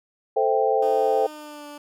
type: chord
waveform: sine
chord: A minor seventh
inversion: none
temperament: equal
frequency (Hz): 440 / 523.3 / 659.3 / 784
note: A4 / C5 / E5 / G5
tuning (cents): 0 / 0 / 0 / 0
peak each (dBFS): -22 / -23 / -27 / -23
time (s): 0.36-1.27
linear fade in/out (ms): 10
type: tone with pitch glide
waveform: 15% pulse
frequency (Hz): 307.4 to 292.7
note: D#4 to D4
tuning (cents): -21 to -6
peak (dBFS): -31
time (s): 0.82-1.78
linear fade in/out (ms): 5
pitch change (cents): -85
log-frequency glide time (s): 1.23-1.66
effects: none